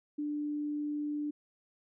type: tone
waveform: sine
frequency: 295.7 Hz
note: D4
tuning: 12 cents sharp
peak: -32 dBFS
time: 0.18-1.31 s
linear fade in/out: 10 ms
effects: none